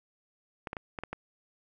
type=clicks; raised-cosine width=0.5 ms; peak=-21 dBFS; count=6; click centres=0.672 / 0.731 / 0.768 / 0.988 / 1.036 / 1.13 s; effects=none